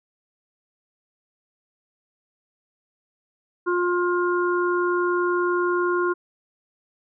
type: harmonic tone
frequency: 353.9 Hz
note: F4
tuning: 23 cents sharp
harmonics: 1 / 3 / 4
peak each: -21 / -26 / -27 dBFS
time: 3.66-6.14 s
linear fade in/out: 20 ms
effects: none